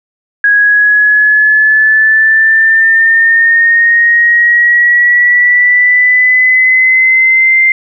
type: linear sweep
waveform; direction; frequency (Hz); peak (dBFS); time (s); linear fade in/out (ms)
sine; up; 1652 to 2093; -4; 0.44-7.72; 2
effects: none